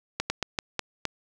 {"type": "slowing click train", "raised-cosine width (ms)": 0.2, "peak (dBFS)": -9, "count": 6, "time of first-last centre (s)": [0.2, 1.053], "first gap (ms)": 100, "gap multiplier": 1.27, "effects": []}